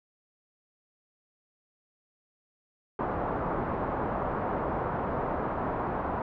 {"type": "low-pass noise", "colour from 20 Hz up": "white", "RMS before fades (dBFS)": -31, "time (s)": [2.99, 6.22], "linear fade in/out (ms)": 2, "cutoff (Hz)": 1100, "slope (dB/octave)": 24, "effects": []}